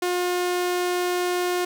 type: tone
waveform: sawtooth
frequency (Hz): 357.5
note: F4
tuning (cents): +41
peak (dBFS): -18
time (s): 0.02-1.65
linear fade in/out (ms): 5
effects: none